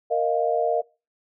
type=chord; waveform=sine; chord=Bb suspended fourth; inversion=none; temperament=equal with one note detuned; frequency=466.2 / 620.5 / 698.5 Hz; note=Bb4 / Eb5 / F5; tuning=0 / -5 / 0 cents; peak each=-24 dBFS; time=0.1-0.82 s; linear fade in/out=20 ms; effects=noise-tail reverb RT60 0.3 s tail -23 dB re dry